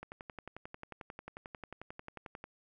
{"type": "click train", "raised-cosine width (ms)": 0.5, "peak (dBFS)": -29, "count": 28, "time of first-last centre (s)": [0.03, 2.441], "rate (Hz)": 11.2, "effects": []}